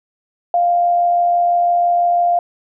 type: tone with amplitude modulation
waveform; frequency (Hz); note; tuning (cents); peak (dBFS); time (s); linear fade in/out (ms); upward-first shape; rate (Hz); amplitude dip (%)
sine; 698.5; F5; 0; -10; 0.54-2.39; 2; sine; 86; 30
effects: none